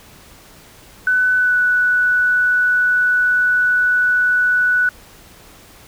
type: tone with pitch glide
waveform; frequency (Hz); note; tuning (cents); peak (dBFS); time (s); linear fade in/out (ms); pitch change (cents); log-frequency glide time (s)
sine; 1500 to 1481.1; F#6 to F#6; +23 to +1; -12; 1.07-4.89; 2; -22; 1.37-1.56
effects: pink hiss -44 dBFS RMS until 5.87 s